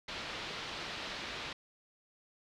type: low-pass noise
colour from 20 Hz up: white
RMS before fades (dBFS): -42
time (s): 0.08-1.53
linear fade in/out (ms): 5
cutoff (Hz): 4200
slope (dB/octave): 24
effects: none